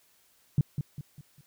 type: tone with echo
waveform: sine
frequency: 143.5 Hz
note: D3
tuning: 40 cents flat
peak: -18 dBFS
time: 0.58-0.61 s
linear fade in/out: 2 ms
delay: 200 ms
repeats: 4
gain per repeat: -8 dB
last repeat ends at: 1.41 s
effects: white hiss -65 dBFS RMS until 1.46 s